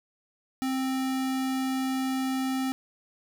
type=tone; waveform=square; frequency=262.8 Hz; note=C4; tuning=8 cents sharp; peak=-27 dBFS; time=0.62-2.72 s; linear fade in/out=0 ms; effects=none